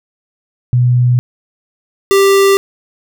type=tone pair in turn; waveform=sine / square; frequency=123.47 / 393.2 Hz; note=B2 / G4; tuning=0 / +5 cents; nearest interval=octave + minor sixth; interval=2005 cents; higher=second; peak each=-7 dBFS; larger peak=neither; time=0.73-1.19 / 2.11-2.57 s; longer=neither; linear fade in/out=0 ms; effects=none